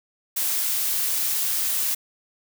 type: noise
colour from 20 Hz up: blue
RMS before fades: -24 dBFS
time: 0.36-1.95 s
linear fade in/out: 10 ms
effects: none